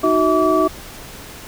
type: tone cluster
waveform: sine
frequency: 311.5 / 370.7 / 647 / 1151 Hz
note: D#4 / F#4 / E5 / D6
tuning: +2 / +3 / -32 / -35 cents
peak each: -18 dBFS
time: 0.03-0.68 s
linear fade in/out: 10 ms
effects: pink hiss -36 dBFS RMS until 1.47 s